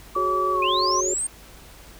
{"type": "tone with pitch glide", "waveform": "sine", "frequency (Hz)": [1150, 1054.6], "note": ["D6", "C6"], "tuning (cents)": [-37, 13], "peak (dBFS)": -21, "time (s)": [0.15, 1.01], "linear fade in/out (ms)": 10, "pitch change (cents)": -150, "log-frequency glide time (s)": [0.52, 0.66]}
{"type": "chord", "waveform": "sine", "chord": "F# suspended second", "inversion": "none", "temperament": "equal", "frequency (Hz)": [370, 415.3, 554.4], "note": ["F#4", "G#4", "C#5"], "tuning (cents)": [0, 0, 0], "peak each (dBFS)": [-26, -32, -31], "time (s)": [0.16, 1.14], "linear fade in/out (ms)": 5}
{"type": "linear sweep", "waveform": "sine", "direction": "up", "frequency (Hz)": [2400, 8790], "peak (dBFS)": -23, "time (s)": [0.62, 1.27], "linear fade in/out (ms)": 5}
{"effects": ["added 50 Hz sine -47 dBFS peak until 1.99 s", "pink hiss -47 dBFS RMS until 1.99 s"]}